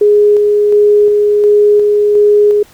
sine tone with tremolo, 415.3 Hz, G#4, in tune, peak -4 dBFS, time 0.01-2.63 s, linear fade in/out 5 ms, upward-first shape square, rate 1.4 Hz, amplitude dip 25%, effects pink hiss -43 dBFS RMS until 2.73 s

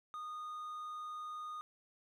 triangle tone, 1231 Hz, D#6, 19 cents flat, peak -40 dBFS, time 0.14-1.61 s, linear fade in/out 0 ms, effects none

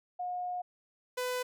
sine / sawtooth tone pair in turn, 720 / 500.4 Hz, F#5 / B4, -47 / +23 cents, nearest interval tritone, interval 630 cents, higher first, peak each -33 / -28 dBFS, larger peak second, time 0.19-0.62 / 1.17-1.43 s, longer first, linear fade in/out 10 ms, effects none

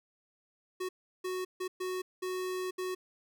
square tone bursts at uneven times, 369.2 Hz, F#4, 4 cents flat, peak -34 dBFS, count 6, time 0.8-0.89 / 1.24-1.45 / 1.6-1.68 / 1.8-2.02 / 2.22-2.71 / 2.78-2.95 s, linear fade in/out 10 ms, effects none

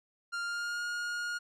45% pulse tone with pitch glide, 1396.9 to 1428.7 Hz, F6 to F6, 0 to +39 cents, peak -33 dBFS, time 0.32-1.39 s, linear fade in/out 20 ms, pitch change +39 cents, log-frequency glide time 0.42-0.84 s, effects low-pass 7000 Hz 12 dB/octave

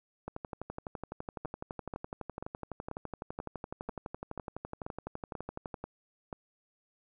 two click trains, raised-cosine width 1 ms, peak -24 / -24 dBFS, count 11 / 66, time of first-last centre 1.45-6.328 / 0.28-5.742 s, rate 2.05 / 11.9 Hz, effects none

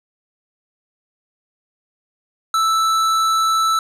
sine tone with hard clipping, 1318.5 Hz, E6, in tune, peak -16 dBFS, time 2.54-3.79 s, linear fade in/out 2 ms, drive 13 dB, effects none

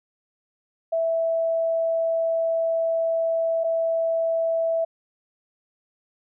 sine tone pair in turn, 658 / 658 Hz, E5 / E5, -3 / -3 cents, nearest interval unison, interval 0 cents, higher neither, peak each -20 dBFS, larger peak neither, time 0.92-3.64 / 3.64-4.85 s, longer first, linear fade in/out 10 ms, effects none

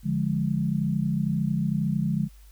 sine chord, D diminished, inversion none, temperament equal with one note detuned, 145.65 / 174.61 / 207.7 Hz, D3 / F3 / Ab3, -14 / 0 / 0 cents, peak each -27 dBFS, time 0.03-2.29 s, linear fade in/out 50 ms, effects added 50 Hz sine -47 dBFS peak until 2.51 s + white hiss -60 dBFS RMS until 2.51 s

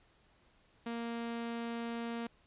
sawtooth tone, 233.1 Hz, A#3, in tune, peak -33 dBFS, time 0.86-2.27 s, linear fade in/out 5 ms, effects pink hiss -68 dBFS RMS until 2.46 s + resampled to 8000 Hz

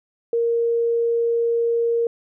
sine tone, 466.2 Hz, A#4, in tune, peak -17 dBFS, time 0.33-2.07 s, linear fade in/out 2 ms, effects none

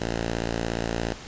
5% pulse tone, 57.1 Hz, A#1, 35 cents flat, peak -15 dBFS, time 0-1.14 s, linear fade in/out 10 ms, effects pink hiss -41 dBFS RMS until 1.27 s + resampled to 16000 Hz

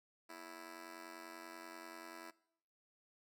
10% pulse tone with amplitude modulation, 329.6 Hz, E4, in tune, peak -38 dBFS, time 0.29-2.31 s, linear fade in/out 10 ms, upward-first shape sine, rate 90.3 Hz, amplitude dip 85%, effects noise-tail reverb RT60 0.7 s tail -21 dB re dry

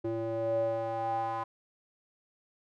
square tone with band-pass filter sweep, 113.4 Hz, A#2, 47 cents flat, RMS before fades -32 dBFS, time 0.04-1.44 s, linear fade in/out 10 ms, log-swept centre 410 to 950 Hz, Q 6.6, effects none

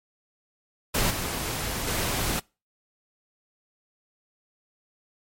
pink noise with level steps, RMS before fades -24 / -30 / -27 dBFS, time 0.94-2.4 s, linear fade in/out 10 ms, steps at 1.1 / 1.87 s, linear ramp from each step 10 ms, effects noise-tail reverb RT60 0.3 s tail -26 dB re dry + MP3 64 kbps

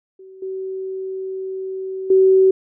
sine tone with level steps, 380 Hz, F#4, 46 cents sharp, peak -38 / -24 / -9 dBFS, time 0.19-2.51 s, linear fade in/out 5 ms, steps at 0.42 / 2.1 s, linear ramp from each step 5 ms, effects none

